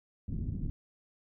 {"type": "low-pass noise", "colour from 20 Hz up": "pink", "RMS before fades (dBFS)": -35, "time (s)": [0.28, 0.7], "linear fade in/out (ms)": 0, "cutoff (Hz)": 230, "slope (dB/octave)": 24, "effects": []}